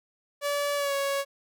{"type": "tone with pitch glide", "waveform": "sawtooth", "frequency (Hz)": [575, 556.4], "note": ["D5", "C#5"], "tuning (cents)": [-37, 6], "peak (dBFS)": -22, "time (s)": [0.41, 1.25], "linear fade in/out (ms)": 50, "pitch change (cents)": -57, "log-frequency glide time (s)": [0.76, 0.94], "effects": []}